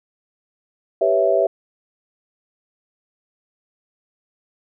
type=chord; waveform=sine; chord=C# half-diminished seventh; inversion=second; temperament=equal; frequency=392 / 493.9 / 554.4 / 659.3 Hz; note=G4 / B4 / C#5 / E5; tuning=0 / 0 / 0 / 0 cents; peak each=-21 / -22 / -20 / -17 dBFS; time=1.01-1.47 s; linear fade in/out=5 ms; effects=none